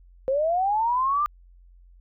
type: linear sweep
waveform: sine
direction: up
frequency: 514 to 1211 Hz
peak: -20 dBFS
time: 0.28-1.26 s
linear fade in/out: 0 ms
effects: added 44 Hz sine -49 dBFS peak until 2 s